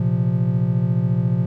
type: chord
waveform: triangle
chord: Bb suspended second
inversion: none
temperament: equal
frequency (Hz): 116.54 / 130.81 / 174.61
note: Bb2 / C3 / F3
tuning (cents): 0 / 0 / 0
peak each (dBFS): -19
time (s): 0-1.46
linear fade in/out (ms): 5
effects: none